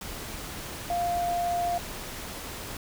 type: tone in noise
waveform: sine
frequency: 698.5 Hz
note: F5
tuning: in tune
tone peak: -25 dBFS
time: 0.9-1.78 s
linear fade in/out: 2 ms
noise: pink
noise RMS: -38 dBFS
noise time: 0.01-2.77 s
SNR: +10 dB
effects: none